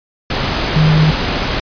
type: tone in noise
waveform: sine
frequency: 155.56 Hz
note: D#3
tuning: in tune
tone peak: -8 dBFS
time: 0.76-1.11 s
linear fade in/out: 5 ms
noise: pink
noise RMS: -17 dBFS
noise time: 0.3-1.6 s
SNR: +6 dB
effects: resampled to 11025 Hz